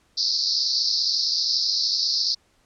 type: band-pass noise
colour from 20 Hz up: pink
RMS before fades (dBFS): -23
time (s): 0.17-2.35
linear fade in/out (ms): 10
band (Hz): 4200 to 5400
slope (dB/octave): 96
effects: pink hiss -63 dBFS RMS until 2.65 s + low-pass 9000 Hz 12 dB/octave